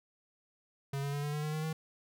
square tone with pitch steps, 138.59 / 141.26 / 143.98 / 146.75 / 149.57 / 152.45 / 155.38 / 158.37 Hz, C#3 / C#3 / D3 / D3 / D3 / D#3 / D#3 / D#3, 0 / +33 / -34 / -1 / +32 / -35 / -2 / +31 cents, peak -34 dBFS, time 0.93-1.73 s, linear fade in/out 5 ms, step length 100 ms, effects none

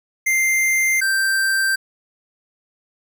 square tone pair in turn, 2093 / 1568 Hz, C7 / G6, 0 / 0 cents, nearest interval perfect fourth, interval 500 cents, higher first, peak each -16 / -17 dBFS, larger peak first, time 0.26-1.01 / 1.01-1.76 s, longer neither, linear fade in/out 10 ms, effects none

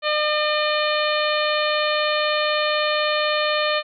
harmonic tone, 604 Hz, D5, 48 cents sharp, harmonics 1 / 2 / 3 / 4 / 5 / 6 / 7, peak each -22 / -25 / -27 / -28 / -29 / -30 / -30 dBFS, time 0.02-3.83 s, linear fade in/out 50 ms, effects none

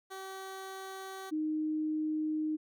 15% pulse / sine tone pair in turn, 383.1 / 309.4 Hz, G4 / D#4, -40 / -10 cents, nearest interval major third, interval 370 cents, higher first, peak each -35 / -30 dBFS, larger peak second, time 0.1-1.31 / 1.31-2.57 s, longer second, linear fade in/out 20 ms, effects none

